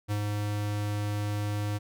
square tone with ADSR envelope, 103.83 Hz, G#2, in tune, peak -27 dBFS, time 0.08-1.79 s, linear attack 33 ms, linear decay 76 ms, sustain -2 dB, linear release 24 ms, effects none

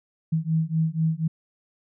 sine beating tone pair, 158.6 / 162.7 Hz, D#3 / E3, +33 / -22 cents, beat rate 4.1 Hz, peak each -24 dBFS, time 0.32-1.28 s, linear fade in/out 10 ms, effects none

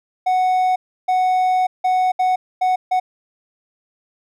triangle tone bursts at uneven times, 740 Hz, F#5, in tune, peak -12 dBFS, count 6, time 0.26-0.76 / 1.08-1.67 / 1.84-2.12 / 2.19-2.36 / 2.61-2.76 / 2.91-3 s, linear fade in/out 10 ms, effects none

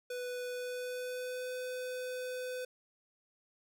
square tone with pitch glide, 495.3 to 504.2 Hz, B4 to B4, +5 to +36 cents, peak -38 dBFS, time 0.1-2.65 s, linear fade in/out 5 ms, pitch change +31 cents, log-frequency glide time 0.51-1.52 s, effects none

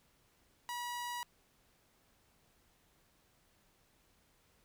sawtooth tone, 967 Hz, B5, 37 cents flat, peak -35 dBFS, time 0.69-1.23 s, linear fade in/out 0 ms, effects pink hiss -71 dBFS RMS until 4.64 s

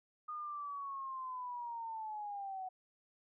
sine linear sweep, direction down, 1231 to 740 Hz, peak -40 dBFS, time 0.28-2.69 s, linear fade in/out 10 ms, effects none

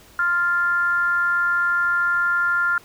sine tone with frequency modulation, 1396.9 Hz, F6, in tune, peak -17 dBFS, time 0.19-2.78 s, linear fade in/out 2 ms, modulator 349 Hz, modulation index 0.42, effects pink hiss -49 dBFS RMS until 2.84 s

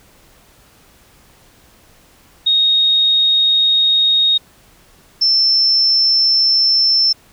sine tone pair in turn, 3733 / 5333 Hz, A#7 / E8, +2 / +19 cents, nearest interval tritone, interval 617 cents, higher second, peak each -10 dBFS, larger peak neither, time 2.46-4.38 / 5.21-7.13 s, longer neither, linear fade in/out 10 ms, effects pink hiss -49 dBFS RMS until 7.32 s

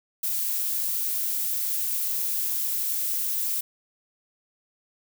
violet noise, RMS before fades -27 dBFS, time 0.23-3.61 s, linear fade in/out 5 ms, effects none

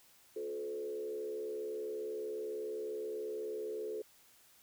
sine tone with frequency modulation, 431.2 Hz, A4, 35 cents flat, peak -37 dBFS, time 0.36-4.02 s, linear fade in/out 5 ms, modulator 72.2 Hz, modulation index 0.84, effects white hiss -64 dBFS RMS until 4.62 s

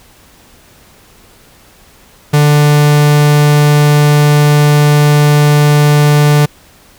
45% pulse tone, 147.6 Hz, D3, 9 cents sharp, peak -5 dBFS, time 2.33-6.46 s, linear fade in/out 10 ms, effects pink hiss -43 dBFS RMS until 6.98 s

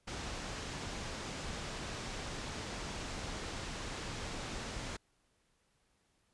pink low-pass noise, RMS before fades -42 dBFS, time 0.07-4.97 s, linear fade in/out 10 ms, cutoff 7600 Hz, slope 24 dB/octave, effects pink hiss -75 dBFS RMS until 6.33 s + resampled to 24000 Hz

